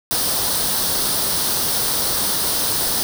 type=noise with comb filter; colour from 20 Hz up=white; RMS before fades=-20 dBFS; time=0.11-3.03 s; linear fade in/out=0 ms; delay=0.21 ms; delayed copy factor=+0.6; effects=none

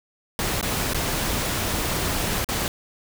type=noise with dropouts; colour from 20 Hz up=pink; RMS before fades=-25 dBFS; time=0.39-2.68 s; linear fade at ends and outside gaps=1 ms; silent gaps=0.612-0.627 / 0.935-0.945 / 2.445-2.488 s; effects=none

